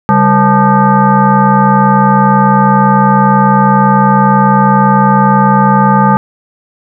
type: tone with frequency modulation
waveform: sine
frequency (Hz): 537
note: C5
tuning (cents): +45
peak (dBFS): -4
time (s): 0.09-6.17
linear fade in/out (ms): 0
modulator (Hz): 338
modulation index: 2.1
effects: none